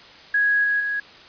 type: tone with level steps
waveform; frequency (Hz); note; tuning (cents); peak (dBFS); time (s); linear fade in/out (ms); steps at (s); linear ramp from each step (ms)
sine; 1661.2; G#6; 0; -16 / -18 / -22; 0.34-1; 5; 0.64 / 0.8; 2
effects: white hiss -45 dBFS RMS until 1.28 s + resampled to 11025 Hz